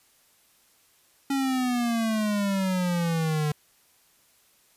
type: exponential sweep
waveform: square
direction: down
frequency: 277.2 to 148.3 Hz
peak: -24 dBFS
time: 1.3-3.52 s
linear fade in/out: 5 ms
effects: white hiss -62 dBFS RMS until 4.76 s + resampled to 32000 Hz